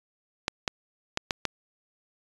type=clicks; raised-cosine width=0.2 ms; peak=-8 dBFS; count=5; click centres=0.481 / 0.678 / 1.174 / 1.308 / 1.453 s; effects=resampled to 22050 Hz